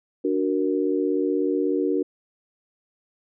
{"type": "chord", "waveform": "sine", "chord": "D augmented", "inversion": "none", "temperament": "equal", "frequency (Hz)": [293.7, 370, 466.2], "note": ["D4", "F#4", "A#4"], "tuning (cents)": [0, 0, 0], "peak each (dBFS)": [-24, -24, -26], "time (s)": [0.24, 2.03], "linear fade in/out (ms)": 10, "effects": []}